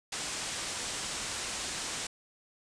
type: low-pass noise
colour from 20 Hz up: white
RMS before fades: -37 dBFS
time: 0.12-2.07 s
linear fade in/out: 5 ms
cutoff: 8900 Hz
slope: 48 dB/octave
effects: none

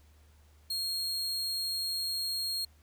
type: tone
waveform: 40% pulse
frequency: 4257 Hz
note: C8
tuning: 29 cents sharp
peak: -30 dBFS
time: 0.7-2.65 s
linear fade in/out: 5 ms
effects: added 75 Hz sine -58 dBFS peak until 2.82 s + pink hiss -67 dBFS RMS until 2.82 s

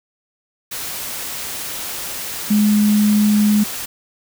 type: tone in noise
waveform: sine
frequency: 209.7 Hz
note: G#3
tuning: 17 cents sharp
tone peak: -11 dBFS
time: 2.5-3.64 s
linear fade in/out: 10 ms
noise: white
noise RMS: -27 dBFS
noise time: 0.71-3.86 s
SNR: +13 dB
effects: none

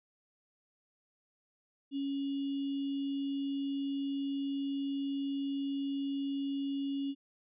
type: tone with sample-and-hold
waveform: sine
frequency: 277.2 Hz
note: C#4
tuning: in tune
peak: -32 dBFS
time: 1.91-7.15 s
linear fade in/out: 50 ms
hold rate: 3150 Hz
effects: resampled to 8000 Hz

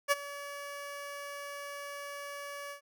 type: tone with ADSR envelope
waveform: 15% pulse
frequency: 570 Hz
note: C#5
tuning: 48 cents sharp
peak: -16 dBFS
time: 0.08-2.81 s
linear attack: 36 ms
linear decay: 27 ms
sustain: -18 dB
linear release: 100 ms
effects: none

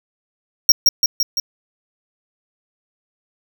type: tone with echo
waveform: square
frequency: 5588 Hz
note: F8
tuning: in tune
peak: -6 dBFS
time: 0.69-0.72 s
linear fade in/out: 2 ms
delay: 170 ms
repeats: 4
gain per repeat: -3 dB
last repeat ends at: 1.4 s
effects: none

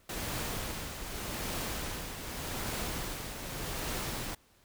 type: noise with tremolo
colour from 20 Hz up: pink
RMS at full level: -35 dBFS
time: 0.09-4.35 s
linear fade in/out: 5 ms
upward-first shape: triangle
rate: 0.84 Hz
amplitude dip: 55%
effects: pink hiss -65 dBFS RMS until 4.64 s

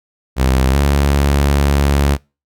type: tone with pitch glide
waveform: sawtooth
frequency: 65.2 to 70.69 Hz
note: C2 to C#2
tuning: -5 to +34 cents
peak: -7 dBFS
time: 0.36-2.18 s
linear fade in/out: 50 ms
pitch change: +139 cents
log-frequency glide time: 0.7-0.77 s
effects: noise-tail reverb RT60 0.3 s tail -26 dB re dry

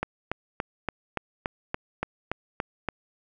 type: click train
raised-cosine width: 0.5 ms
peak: -12 dBFS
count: 11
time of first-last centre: 0.03-2.887 s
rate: 3.5 Hz
effects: none

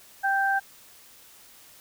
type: tone pair together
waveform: sine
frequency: 784 / 1568 Hz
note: G5 / G6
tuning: 0 / 0 cents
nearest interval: octave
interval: 1200 cents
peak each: -24 dBFS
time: 0.23-0.6 s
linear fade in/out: 20 ms
effects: white hiss -52 dBFS RMS until 1.8 s

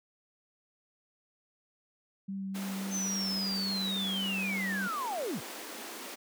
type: tone with vibrato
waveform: sine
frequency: 194 Hz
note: G3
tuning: 18 cents flat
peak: -34 dBFS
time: 2.28-4.88 s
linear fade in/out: 10 ms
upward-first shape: triangle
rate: 3.7 Hz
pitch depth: 14 cents each way
type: high-pass noise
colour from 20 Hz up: pink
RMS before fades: -43 dBFS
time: 2.54-6.16 s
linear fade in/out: 20 ms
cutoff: 230 Hz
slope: 48 dB/octave
type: linear sweep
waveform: sine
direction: down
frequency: 6270 to 88.5 Hz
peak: -32 dBFS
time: 2.9-5.41 s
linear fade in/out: 50 ms
effects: none

